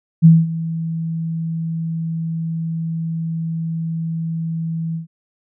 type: tone with ADSR envelope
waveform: sine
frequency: 163.6 Hz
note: E3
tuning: 13 cents flat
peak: -3 dBFS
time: 0.22-5.07 s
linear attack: 32 ms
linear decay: 210 ms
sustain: -17 dB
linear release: 120 ms
effects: none